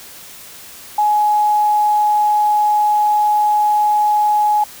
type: tone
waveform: sine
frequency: 840 Hz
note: G#5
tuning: 19 cents sharp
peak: -11 dBFS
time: 0.98-4.64 s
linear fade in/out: 5 ms
effects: white hiss -37 dBFS RMS until 4.8 s